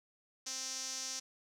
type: tone with band-pass filter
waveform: sawtooth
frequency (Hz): 261.6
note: C4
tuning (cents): 0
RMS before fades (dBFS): -41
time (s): 0.46-1.2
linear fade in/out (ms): 10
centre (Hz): 5900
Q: 4.4
effects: none